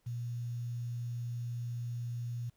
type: tone with quantisation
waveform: sine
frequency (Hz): 119.7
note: A#2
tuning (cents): +46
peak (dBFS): -35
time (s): 0.06-2.5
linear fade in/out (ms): 10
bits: 10
effects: pink hiss -75 dBFS RMS until 2.56 s